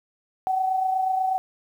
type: tone pair together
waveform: sine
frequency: 753.8 / 782 Hz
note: F#5 / G5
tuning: +32 / -4 cents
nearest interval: minor second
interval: 64 cents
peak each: -21 / -31 dBFS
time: 0.47-1.38 s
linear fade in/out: 0 ms
effects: 9-bit